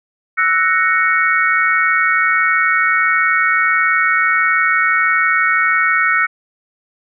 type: chord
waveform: sine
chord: F# dominant seventh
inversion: third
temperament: equal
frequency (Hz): 1318.5 / 1480 / 1864.7 / 2217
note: E6 / F#6 / A#6 / C#7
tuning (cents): 0 / 0 / 0 / 0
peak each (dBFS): -17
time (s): 0.37-6.27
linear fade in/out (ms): 20
effects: none